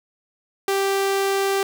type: tone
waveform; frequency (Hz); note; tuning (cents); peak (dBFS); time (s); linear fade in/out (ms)
sawtooth; 392; G4; 0; -15; 0.68-1.63; 2
effects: none